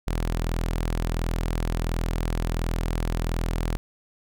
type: tone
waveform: sawtooth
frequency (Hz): 41.42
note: E1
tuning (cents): +9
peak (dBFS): -20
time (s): 0.07-3.77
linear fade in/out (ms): 0
effects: none